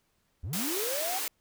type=linear sweep; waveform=triangle; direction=up; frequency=63.9 to 787 Hz; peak=-31 dBFS; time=0.43-1.19 s; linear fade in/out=10 ms
type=high-pass noise; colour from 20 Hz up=white; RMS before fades=-33 dBFS; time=0.53-1.28 s; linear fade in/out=2 ms; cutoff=270 Hz; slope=96 dB/octave
effects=pink hiss -73 dBFS RMS until 1.4 s